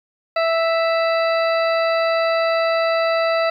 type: harmonic tone with a mistuned harmonic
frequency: 659.3 Hz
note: E5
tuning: in tune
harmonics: 1 / 2 / 3 / 4 / 6 / 7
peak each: -17 / -23 / -27 / -29 / -33 / -34 dBFS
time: 0.36-3.5 s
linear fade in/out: 5 ms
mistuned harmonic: 7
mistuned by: +20 cents
effects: 9-bit